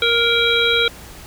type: harmonic tone with a mistuned harmonic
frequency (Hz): 467.1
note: A#4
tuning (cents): +3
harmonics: 1 / 3 / 5 / 7 / 8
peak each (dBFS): -20 / -20 / -20 / -20 / -20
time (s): 0.02-0.88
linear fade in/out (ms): 2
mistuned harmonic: 8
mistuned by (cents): +51
effects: added 60 Hz sine -42 dBFS peak until 1.26 s + pink hiss -39 dBFS RMS until 1.26 s